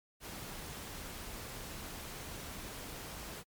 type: noise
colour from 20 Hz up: pink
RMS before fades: -45 dBFS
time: 0.2-3.44 s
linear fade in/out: 50 ms
effects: MP3 96 kbps